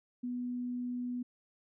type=tone; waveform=sine; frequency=246.2 Hz; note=B3; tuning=5 cents flat; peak=-34 dBFS; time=0.23-1.23 s; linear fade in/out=10 ms; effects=none